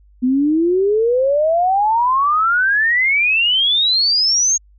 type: exponential sweep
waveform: sine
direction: up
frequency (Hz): 246.2 to 6650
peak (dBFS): -12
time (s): 0.22-4.58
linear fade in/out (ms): 20
effects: added 50 Hz sine -46 dBFS peak until 4.78 s